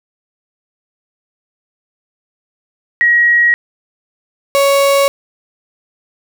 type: tone pair in turn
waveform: sine / 35% pulse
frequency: 1900 / 556.5 Hz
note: A#6 / C#5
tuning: +33 / +7 cents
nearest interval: octave + major sixth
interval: 2126 cents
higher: first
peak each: -7 dBFS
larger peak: neither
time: 3.01-3.54 / 4.55-5.08 s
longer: neither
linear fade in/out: 0 ms
effects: none